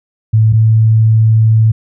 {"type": "tone pair in turn", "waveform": "sine", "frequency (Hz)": [110, 110.83], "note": ["A2", "A2"], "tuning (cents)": [0, 13], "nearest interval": "unison", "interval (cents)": 13, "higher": "second", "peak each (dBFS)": -5, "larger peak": "neither", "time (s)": [[0.33, 0.53], [0.53, 1.72]], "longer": "second", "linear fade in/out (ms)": 10, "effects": []}